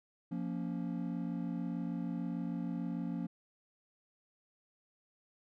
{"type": "chord", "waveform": "triangle", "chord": "Bb minor", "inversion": "second", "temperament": "just", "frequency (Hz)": [174.81, 233.1, 279.7], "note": ["F3", "Bb3", "Db4"], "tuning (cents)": [2, 0, 16], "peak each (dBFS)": [-36, -38, -39], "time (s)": [0.31, 3.27], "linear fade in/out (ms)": 10, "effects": []}